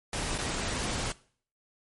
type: noise with dropouts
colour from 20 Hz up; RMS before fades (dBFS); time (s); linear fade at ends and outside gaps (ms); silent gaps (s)
pink; -32; 0.13-1.12; 2; 0.379-0.386
effects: noise-tail reverb RT60 0.5 s tail -20 dB re dry + MP3 48 kbps